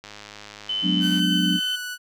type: click train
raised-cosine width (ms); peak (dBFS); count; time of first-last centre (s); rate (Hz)
0.2; -22; 121; 0.04-1.194; 104
type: tone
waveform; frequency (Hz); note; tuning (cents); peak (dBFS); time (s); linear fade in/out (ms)
sine; 3039; F#7; +46; -23; 0.69-1.76; 5
type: chord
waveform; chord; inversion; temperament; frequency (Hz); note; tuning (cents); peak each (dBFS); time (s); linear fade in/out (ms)
sine; G# half-diminished seventh; third; equal with one note detuned; 181.82 / 207.7 / 246.9 / 293.7; F#3 / G#3 / B3 / D4; -30 / 0 / 0 / 0; -22 / -28 / -28 / -25; 0.82-1.6; 50
type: tone with pitch glide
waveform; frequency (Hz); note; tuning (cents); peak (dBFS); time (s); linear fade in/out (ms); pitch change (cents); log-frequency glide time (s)
sawtooth; 1525 to 1480.7; G6 to F#6; -48 to +1; -26; 1-1.98; 50; -51; 1.29-1.79
effects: none